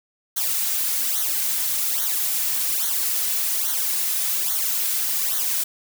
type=noise with flanger; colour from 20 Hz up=blue; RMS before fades=-23 dBFS; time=0.36-5.64 s; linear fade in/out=10 ms; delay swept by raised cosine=0.39 to 3.69 ms; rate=1.2 Hz; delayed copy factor=-0.85; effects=none